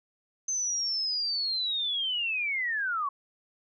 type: linear sweep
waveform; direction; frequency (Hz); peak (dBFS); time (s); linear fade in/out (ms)
sine; down; 6250 to 1084; -27; 0.48-3.09; 5
effects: none